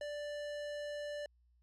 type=tone with low-pass filter; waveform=square; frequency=587.3 Hz; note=D5; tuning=in tune; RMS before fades=-42 dBFS; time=0.01-1.26 s; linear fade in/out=2 ms; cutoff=6700 Hz; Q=0.52; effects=added 60 Hz sine -67 dBFS peak until 1.62 s